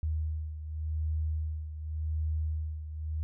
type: beating tone pair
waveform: sine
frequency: 77.78 / 78.66 Hz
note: D#2 / D#2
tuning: 0 / +19 cents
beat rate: 0.88 Hz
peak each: -31 / -37 dBFS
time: 0.03-3.23 s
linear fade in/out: 0 ms
effects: none